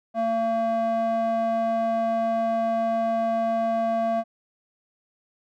square tone with band-pass filter, 226.8 Hz, A#3, 47 cents flat, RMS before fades -24 dBFS, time 0.14-4.24 s, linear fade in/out 50 ms, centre 640 Hz, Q 3, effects none

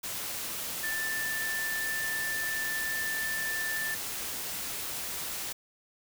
sine tone in noise, 1769 Hz, A6, 9 cents sharp, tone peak -31 dBFS, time 0.83-3.95 s, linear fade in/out 10 ms, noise white, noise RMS -36 dBFS, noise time 0.03-5.53 s, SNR +2 dB, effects none

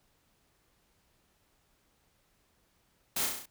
white noise with echo, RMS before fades -32 dBFS, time 3.16-3.26 s, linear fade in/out 5 ms, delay 33 ms, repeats 6, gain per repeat -3 dB, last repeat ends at 3.458 s, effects pink hiss -71 dBFS RMS until 3.5 s

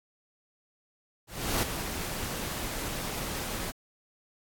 pink noise with ADSR envelope, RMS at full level -27 dBFS, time 1.27-3.72 s, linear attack 360 ms, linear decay 4 ms, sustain -8 dB, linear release 22 ms, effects AAC 64 kbps

